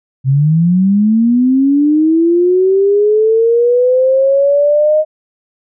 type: linear sweep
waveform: sine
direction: up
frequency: 129 to 623 Hz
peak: -7 dBFS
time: 0.24-5.05 s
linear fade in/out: 50 ms
effects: none